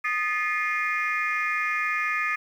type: tone cluster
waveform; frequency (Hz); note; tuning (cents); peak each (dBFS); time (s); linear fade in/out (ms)
sine; 1237 / 1736 / 1942 / 2116 / 2444; D#6 / A6 / B6 / C7 / D#7; -10 / -24 / -30 / +19 / -32; -28 / -29 / -36 / -28 / -30; 0.04-2.36; 10
effects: tanh soft clip ceiling -16 dBFS + 9-bit